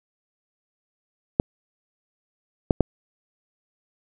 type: clicks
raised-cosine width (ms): 2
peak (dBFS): -3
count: 3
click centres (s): 1.399 / 2.708 / 2.807
effects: none